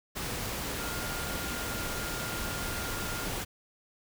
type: tone in noise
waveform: sine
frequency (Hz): 1408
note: F6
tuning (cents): +14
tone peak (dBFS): -41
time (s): 0.78-3.28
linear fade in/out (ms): 20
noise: pink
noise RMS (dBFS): -35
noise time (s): 0.15-3.45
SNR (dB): -9
effects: none